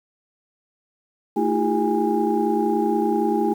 sine tone cluster, 222.3 / 316.8 / 347.4 / 403.4 / 820 Hz, A3 / D#4 / F4 / G4 / G#5, +18 / +31 / -9 / +50 / -22 cents, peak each -24 dBFS, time 1.36-3.54 s, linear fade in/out 10 ms, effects tanh soft clip ceiling -8 dBFS + 8-bit

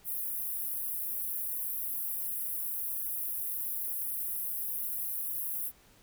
pink high-pass noise, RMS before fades -35 dBFS, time 0.04-5.72 s, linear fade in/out 50 ms, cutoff 11000 Hz, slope 48 dB/octave, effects pink hiss -61 dBFS RMS until 6.02 s

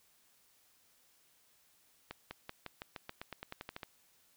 accelerating click train, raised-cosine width 0.3 ms, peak -26 dBFS, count 15, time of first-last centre 2.11-3.832 s, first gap 200 ms, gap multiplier 0.92, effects white hiss -69 dBFS RMS until 4.36 s

